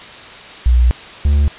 sine / triangle tone pair in turn, 60.7 / 72.05 Hz, B1 / D2, -29 / -33 cents, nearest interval minor third, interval 296 cents, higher second, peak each -7 dBFS, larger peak neither, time 0.66-0.91 / 1.25-1.48 s, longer first, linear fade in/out 0 ms, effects white hiss -34 dBFS RMS until 1.58 s + resampled to 8000 Hz

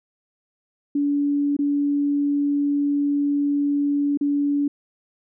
sine tone with dropouts, 286.7 Hz, D4, 42 cents flat, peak -18 dBFS, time 0.95-4.68 s, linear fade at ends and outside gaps 5 ms, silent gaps 1.567-1.589 / 4.174-4.21 s, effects none

